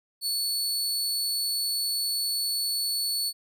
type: tone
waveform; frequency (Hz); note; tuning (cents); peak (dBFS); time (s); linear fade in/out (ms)
sawtooth; 4435; C#8; 0; -23; 0.21-3.33; 50
effects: none